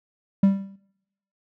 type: tone with exponential decay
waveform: triangle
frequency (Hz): 196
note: G3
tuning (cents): 0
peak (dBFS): -9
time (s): 0.43-0.76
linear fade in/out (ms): 5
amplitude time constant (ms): 71
effects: noise-tail reverb RT60 0.8 s tail -21 dB re dry